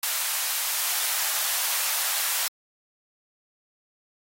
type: high-pass noise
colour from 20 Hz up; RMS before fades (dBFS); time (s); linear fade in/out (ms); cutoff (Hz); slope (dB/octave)
white; -26; 0.03-2.48; 2; 690; 24
effects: AAC 48 kbps